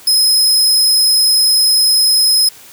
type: tone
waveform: sawtooth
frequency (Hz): 5110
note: D#8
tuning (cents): +45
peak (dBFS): -6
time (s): 0.07-2.49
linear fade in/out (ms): 5
effects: white hiss -39 dBFS RMS until 2.72 s + high-pass 60 Hz 12 dB/octave